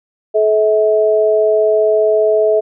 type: tone pair together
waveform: sine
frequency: 430.1 / 645 Hz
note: A4 / E5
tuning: -39 / -38 cents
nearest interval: perfect fifth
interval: 701 cents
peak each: -12 dBFS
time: 0.34-2.61 s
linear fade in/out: 20 ms
effects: none